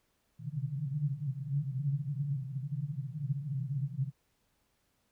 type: band-pass noise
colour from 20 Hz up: white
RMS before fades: -35 dBFS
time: 0.39-4.12 s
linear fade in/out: 50 ms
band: 130 to 150 Hz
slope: 96 dB/octave
effects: pink hiss -75 dBFS RMS until 5.11 s